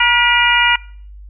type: harmonic tone with a mistuned harmonic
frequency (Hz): 476.7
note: A#4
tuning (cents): +39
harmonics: 2 / 3 / 4 / 5 / 6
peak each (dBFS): -16 / -16 / -16 / -16 / -16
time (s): 0-0.76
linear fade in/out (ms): 5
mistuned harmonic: 4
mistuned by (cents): +44
effects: noise-tail reverb RT60 0.5 s tail -23 dB re dry + added 50 Hz sine -33 dBFS peak until 1.29 s